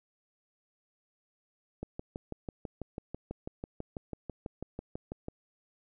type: click train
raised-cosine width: 2 ms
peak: -24 dBFS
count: 22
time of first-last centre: 1.83-5.284 s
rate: 6.08 Hz
effects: none